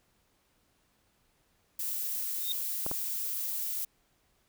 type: noise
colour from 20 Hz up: violet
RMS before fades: -34 dBFS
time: 1.79-3.85 s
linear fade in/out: 5 ms
type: tone with exponential growth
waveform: triangle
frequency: 3679 Hz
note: A#7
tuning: 24 cents flat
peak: -26 dBFS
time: 2.37-2.52 s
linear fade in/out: 1 ms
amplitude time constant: 31 ms
type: clicks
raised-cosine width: 1 ms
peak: -21 / -21 dBFS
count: 2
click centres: 2.864 / 2.914 s
effects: pink hiss -71 dBFS RMS until 4.48 s